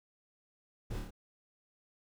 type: noise with echo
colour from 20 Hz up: brown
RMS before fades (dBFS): -39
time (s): 0.9-1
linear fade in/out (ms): 10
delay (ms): 27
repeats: 4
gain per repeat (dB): -2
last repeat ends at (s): 1.108
effects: none